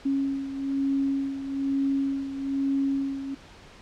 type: beating tone pair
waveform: sine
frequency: 274 / 275.1 Hz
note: C#4 / C#4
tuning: -20 / -13 cents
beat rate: 1.1 Hz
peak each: -25 / -31 dBFS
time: 0.05-3.35 s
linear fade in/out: 10 ms
effects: pink hiss -49 dBFS RMS until 3.81 s + low-pass 5000 Hz 12 dB/octave